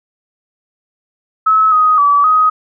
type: tone with pitch steps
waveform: sine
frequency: 1293 / 1252 / 1149 / 1257 Hz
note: E6 / D#6 / D6 / D#6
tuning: -34 / +10 / -38 / +17 cents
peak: -7 dBFS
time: 1.46-2.5 s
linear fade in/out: 10 ms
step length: 260 ms
effects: none